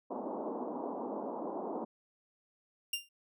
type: band-pass noise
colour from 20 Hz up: pink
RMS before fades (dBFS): -39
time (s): 0.1-1.85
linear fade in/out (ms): 10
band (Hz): 220 to 1000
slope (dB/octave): 48
type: tone with exponential decay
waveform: sawtooth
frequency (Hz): 2794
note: F7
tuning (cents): 0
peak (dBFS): -26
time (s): 2.93-3.09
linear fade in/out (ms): 5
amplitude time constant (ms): 33
effects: none